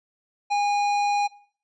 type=tone with hard clipping; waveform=triangle; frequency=818 Hz; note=G#5; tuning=26 cents flat; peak=-22 dBFS; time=0.5-1.28 s; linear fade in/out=20 ms; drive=16 dB; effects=noise-tail reverb RT60 0.5 s tail -20 dB re dry + resampled to 22050 Hz